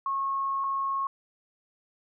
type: tone pair in turn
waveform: sine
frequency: 1091 / 1091 Hz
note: C#6 / C#6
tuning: -28 / -28 cents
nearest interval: unison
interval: 0 cents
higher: neither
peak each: -26 dBFS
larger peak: neither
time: 0.06-0.64 / 0.64-1.07 s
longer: first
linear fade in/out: 2 ms
effects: none